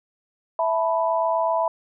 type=chord; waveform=sine; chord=E suspended fourth; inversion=none; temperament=equal; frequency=659.3 / 880 / 987.8 Hz; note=E5 / A5 / B5; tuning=0 / 0 / 0 cents; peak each=-22 / -27 / -23 dBFS; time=0.59-1.68 s; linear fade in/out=2 ms; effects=none